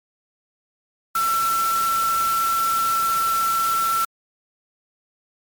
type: tone in noise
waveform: sine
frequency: 1342 Hz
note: E6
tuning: 31 cents sharp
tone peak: -18 dBFS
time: 1.15-4.05 s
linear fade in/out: 5 ms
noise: white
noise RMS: -29 dBFS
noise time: 1.15-4.05 s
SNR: +8 dB
effects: MP3 96 kbps